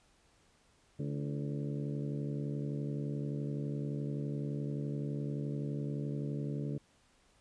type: harmonic tone with a mistuned harmonic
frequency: 71.7 Hz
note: D2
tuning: 41 cents flat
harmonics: 2 / 3 / 4 / 5 / 6 / 7 / 8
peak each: -36 / -42 / -42 / -48 / -46 / -52 / -53 dBFS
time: 0.99-6.78 s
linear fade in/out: 5 ms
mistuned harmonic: 5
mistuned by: -92 cents
effects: pink hiss -68 dBFS RMS until 7.4 s + resampled to 22050 Hz